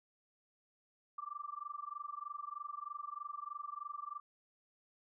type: tone with amplitude modulation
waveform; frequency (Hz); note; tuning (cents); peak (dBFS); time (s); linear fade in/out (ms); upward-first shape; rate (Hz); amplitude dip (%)
sine; 1174.7; D6; 0; -38; 1.18-4.2; 5; sine; 23.2; 95
effects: none